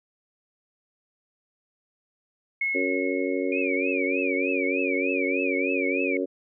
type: tone with exponential decay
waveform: sine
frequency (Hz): 2177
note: C#7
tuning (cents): -32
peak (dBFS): -22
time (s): 2.61-4.64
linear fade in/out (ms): 5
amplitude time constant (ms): 440
type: harmonic tone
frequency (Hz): 92.5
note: F#2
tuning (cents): 0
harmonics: 3 / 4 / 5 / 6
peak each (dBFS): -28 / -29 / -30 / -31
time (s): 2.74-6.26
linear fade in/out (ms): 20
type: tone with vibrato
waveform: sine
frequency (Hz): 2390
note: D7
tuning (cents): +30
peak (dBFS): -27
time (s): 3.52-6.17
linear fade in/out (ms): 2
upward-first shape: triangle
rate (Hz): 3.3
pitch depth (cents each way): 170
effects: none